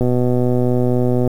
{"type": "click train", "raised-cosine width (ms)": 2, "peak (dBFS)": -5, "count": 158, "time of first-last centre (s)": [0.01, 1.276], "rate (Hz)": 124, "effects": ["7-bit"]}